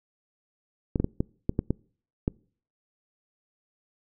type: clicks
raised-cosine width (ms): 3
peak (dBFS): -11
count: 8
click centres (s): 0.958 / 1 / 1.044 / 1.205 / 1.494 / 1.591 / 1.706 / 2.279
effects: noise-tail reverb RT60 0.5 s tail -26 dB re dry